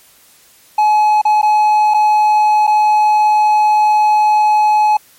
triangle tone with dropouts, 849 Hz, G#5, 38 cents sharp, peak -6 dBFS, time 0.78-4.97 s, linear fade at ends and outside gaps 5 ms, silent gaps 1.216-1.251 / 1.416-1.428 / 1.939-1.943 / 2.669-2.675 s, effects white hiss -47 dBFS RMS until 5.18 s + MP3 64 kbps

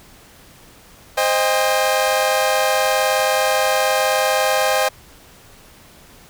sawtooth chord, C minor, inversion none, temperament equal with one note detuned, 523.3 / 622.3 / 804.6 Hz, C5 / Eb5 / G5, 0 / 0 / +45 cents, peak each -16 dBFS, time 1.17-4.89 s, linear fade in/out 10 ms, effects pink hiss -46 dBFS RMS until 6.29 s

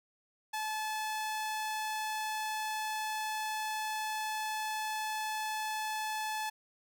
sawtooth tone, 864 Hz, A5, 32 cents flat, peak -30 dBFS, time 0.53-6.5 s, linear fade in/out 10 ms, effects none

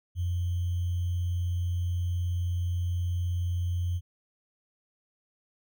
sine tone with sample-and-hold, 88.1 Hz, F2, 16 cents sharp, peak -26 dBFS, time 0.15-4.01 s, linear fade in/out 50 ms, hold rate 3150 Hz, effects none

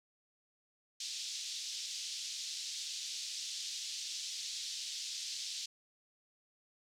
pink band-pass noise, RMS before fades -42 dBFS, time 1-5.66 s, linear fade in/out 5 ms, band 3600 to 6600 Hz, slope 24 dB/octave, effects none

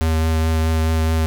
square tone with vibrato, 80.2 Hz, E2, 47 cents flat, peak -16 dBFS, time 0.01-1.26 s, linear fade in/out 0 ms, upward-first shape triangle, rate 4.7 Hz, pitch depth 15 cents each way, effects none

